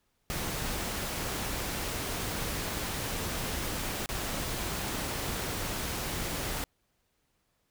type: noise with dropouts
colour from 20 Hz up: pink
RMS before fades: -34 dBFS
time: 0.3-6.64 s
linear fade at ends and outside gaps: 0 ms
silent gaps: 4.06-4.09 s
effects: pink hiss -75 dBFS RMS until 7.7 s